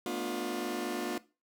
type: chord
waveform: sawtooth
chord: B half-diminished seventh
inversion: third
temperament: just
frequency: 222.2 / 246.9 / 296.3 / 355.6 Hz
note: A3 / B3 / D4 / F4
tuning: +17 / 0 / +15 / +31 cents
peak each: -38 / -35 / -35 / -32 dBFS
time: 0.06-1.18 s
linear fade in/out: 2 ms
effects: noise-tail reverb RT60 0.3 s tail -19 dB re dry